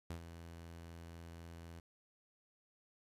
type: tone with ADSR envelope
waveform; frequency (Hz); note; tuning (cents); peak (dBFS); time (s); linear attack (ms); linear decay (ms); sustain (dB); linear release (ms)
sawtooth; 83.9; E2; +31; -37; 0.1-1.8; 5; 94; -9; 4
effects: resampled to 32000 Hz + 12-bit